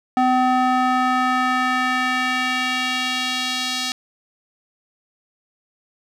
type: tone with band-pass filter sweep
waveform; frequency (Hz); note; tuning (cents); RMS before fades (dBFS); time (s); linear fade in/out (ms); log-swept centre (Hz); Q
square; 254.5; C4; -48; -20; 0.17-3.92; 0; 770 to 4400; 1.4
effects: none